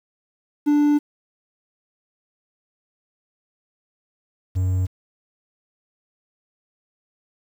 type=tone pair in turn; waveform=triangle; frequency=293.7 / 92.51 Hz; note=D4 / F#2; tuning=0 / 0 cents; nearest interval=octave + minor sixth; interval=2000 cents; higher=first; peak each=-12 / -16 dBFS; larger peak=first; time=0.66-0.99 / 4.55-4.87 s; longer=first; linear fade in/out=20 ms; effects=8-bit

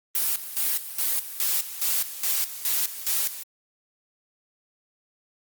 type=noise with tremolo; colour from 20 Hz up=blue; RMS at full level=-24 dBFS; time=0.15-3.43 s; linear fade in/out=2 ms; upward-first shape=square; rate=2.4 Hz; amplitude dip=75%; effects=Opus 32 kbps

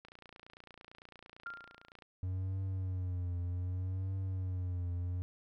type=click train; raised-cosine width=0.3 ms; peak=-36 dBFS; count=58; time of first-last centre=0.05-2.022 s; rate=28.9 Hz
type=tone with exponential decay; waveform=sine; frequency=1394 Hz; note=F6; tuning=4 cents flat; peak=-38 dBFS; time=1.46-1.92 s; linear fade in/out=2 ms; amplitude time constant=100 ms
type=tone with vibrato; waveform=triangle; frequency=91.7 Hz; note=F#2; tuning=15 cents flat; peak=-32 dBFS; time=2.23-5.22 s; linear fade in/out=0 ms; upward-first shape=triangle; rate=0.65 Hz; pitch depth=80 cents each way
effects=none

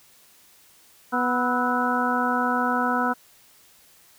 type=harmonic tone with a mistuned harmonic; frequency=246.9 Hz; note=B3; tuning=in tune; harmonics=1 / 2 / 3 / 4 / 5 / 6; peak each=-26 / -31 / -28 / -27 / -27 / -28 dBFS; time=1.12-3.14 s; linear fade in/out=20 ms; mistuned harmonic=5; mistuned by=+89 cents; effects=white hiss -55 dBFS RMS until 4.18 s

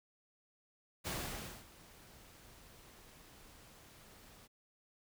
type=noise with ADSR envelope; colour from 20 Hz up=pink; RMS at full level=-39 dBFS; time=1.04-4.48 s; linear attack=31 ms; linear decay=570 ms; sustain=-20 dB; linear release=28 ms; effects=none

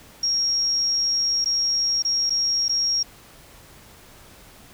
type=tone with dropouts; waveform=sine; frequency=5588 Hz; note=F8; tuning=in tune; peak=-19 dBFS; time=0.23-3.03 s; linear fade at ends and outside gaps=5 ms; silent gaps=1.445-1.457 / 2.024-2.049 / 2.297-2.304 / 2.683-2.693 s; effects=pink hiss -48 dBFS RMS until 4.73 s

